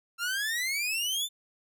sawtooth exponential sweep, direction up, 1356 to 3595 Hz, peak -25 dBFS, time 0.18-1.29 s, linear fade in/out 50 ms, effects none

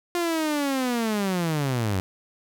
sawtooth linear sweep, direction down, 352.4 to 89.4 Hz, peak -19 dBFS, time 0.15-2 s, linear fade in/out 0 ms, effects none

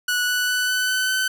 sawtooth tone with pitch steps, 1473 / 1482.4 / 1491.8 / 1501.3 / 1510.9 / 1520.5 Hz, F#6 / F#6 / F#6 / F#6 / F#6 / F#6, -8 / +3 / +14 / +25 / +36 / +47 cents, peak -16 dBFS, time 0.08-1.28 s, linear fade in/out 5 ms, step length 200 ms, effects none

